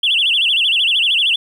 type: tone with vibrato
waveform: sine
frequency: 3047 Hz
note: G7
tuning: 50 cents flat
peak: -11 dBFS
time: 0.03-1.36 s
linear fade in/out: 5 ms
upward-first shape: sine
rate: 13 Hz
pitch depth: 230 cents each way
effects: tanh soft clip ceiling -7 dBFS + 8-bit